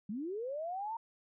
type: linear sweep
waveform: sine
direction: up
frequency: 190 to 932.3 Hz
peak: -36 dBFS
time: 0.09-0.97 s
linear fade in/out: 5 ms
effects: none